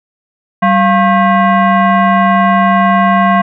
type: tone with frequency modulation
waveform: sine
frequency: 193.5 Hz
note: G3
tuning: 22 cents flat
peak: -6 dBFS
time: 0.62-3.42 s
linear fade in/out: 10 ms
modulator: 889 Hz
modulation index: 1.4
effects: none